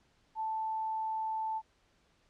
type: tone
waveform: sine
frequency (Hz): 880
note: A5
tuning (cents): 0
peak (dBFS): -32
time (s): 0.35-1.62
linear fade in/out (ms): 50
effects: pink hiss -70 dBFS RMS until 2.29 s + low-pass 6000 Hz 12 dB/octave